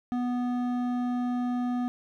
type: tone with hard clipping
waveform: sine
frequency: 246.1 Hz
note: B3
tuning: 6 cents flat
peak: -28 dBFS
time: 0.12-1.88 s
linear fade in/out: 0 ms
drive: 10 dB
effects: none